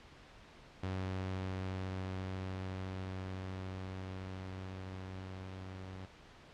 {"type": "tone with level ramp", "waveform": "sawtooth", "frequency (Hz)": 94, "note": "F#2", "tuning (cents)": 28, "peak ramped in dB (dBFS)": [-32, -41], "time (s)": [0.83, 6.06], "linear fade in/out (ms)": 5, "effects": ["pink hiss -57 dBFS RMS until 6.53 s", "low-pass 4000 Hz 12 dB/octave"]}